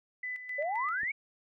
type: tone with tremolo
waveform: sine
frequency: 2000 Hz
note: B6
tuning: 21 cents sharp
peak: -34 dBFS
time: 0.23-1.02 s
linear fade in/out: 5 ms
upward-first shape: square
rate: 3.8 Hz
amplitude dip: 60%
type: exponential sweep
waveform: sine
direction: up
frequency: 552 to 2304 Hz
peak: -30 dBFS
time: 0.58-1.12 s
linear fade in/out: 10 ms
type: click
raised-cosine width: 3 ms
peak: -38 dBFS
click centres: 1.033 s
effects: none